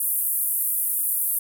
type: band-pass noise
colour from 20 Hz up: white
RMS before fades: -24 dBFS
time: 0-1.39 s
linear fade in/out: 5 ms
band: 9800 to 15000 Hz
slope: 48 dB/octave
effects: none